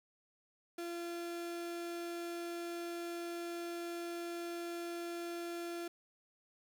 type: tone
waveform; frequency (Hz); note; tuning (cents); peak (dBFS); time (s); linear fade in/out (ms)
35% pulse; 342.8; F4; -32; -38; 0.78-5.88; 5
effects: 11-bit